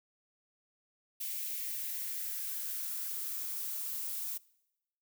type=noise with high-pass filter sweep; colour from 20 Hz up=violet; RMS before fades=-38 dBFS; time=1.2-4.38 s; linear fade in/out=10 ms; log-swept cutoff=2300 to 850 Hz; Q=2.5; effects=noise-tail reverb RT60 0.9 s tail -23 dB re dry